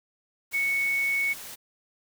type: tone in noise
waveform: sine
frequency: 2217 Hz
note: C#7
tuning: in tune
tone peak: -23 dBFS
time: 0.53-1.34 s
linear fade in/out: 20 ms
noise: white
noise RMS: -41 dBFS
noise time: 0.51-1.56 s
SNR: +15 dB
effects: none